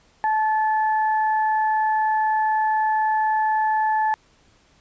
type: tone pair together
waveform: sine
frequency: 868 / 1736 Hz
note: A5 / A6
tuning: -24 / -24 cents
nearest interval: octave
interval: 1200 cents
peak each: -18 / -28 dBFS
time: 0.24-4.14 s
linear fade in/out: 0 ms
effects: pink hiss -58 dBFS RMS until 4.8 s + resampled to 16000 Hz